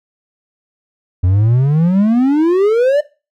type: exponential sweep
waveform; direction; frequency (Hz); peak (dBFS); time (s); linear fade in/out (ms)
triangle; up; 87 to 604; -7; 1.23-3.01; 10
effects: noise-tail reverb RT60 0.3 s tail -18 dB re dry